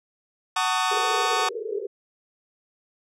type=chord; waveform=sawtooth; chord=D# half-diminished seventh; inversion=first; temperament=just; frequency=746.7 / 896 / 1120.1 / 1244.5 Hz; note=F#5 / A5 / C#6 / D#6; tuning=+16 / +31 / +18 / 0 cents; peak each=-23 / -24 / -22 / -24 dBFS; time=0.56-1.49 s; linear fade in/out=5 ms
type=band-pass noise; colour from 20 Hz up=pink; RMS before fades=-31 dBFS; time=0.91-1.87 s; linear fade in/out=10 ms; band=390 to 480 Hz; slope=96 dB/octave
effects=low-pass 8000 Hz 12 dB/octave